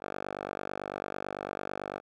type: tone with band-pass filter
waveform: 5% pulse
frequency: 49 Hz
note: G1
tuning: in tune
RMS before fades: -38 dBFS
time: 0-2.01 s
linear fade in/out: 50 ms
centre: 890 Hz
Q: 1.5
effects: none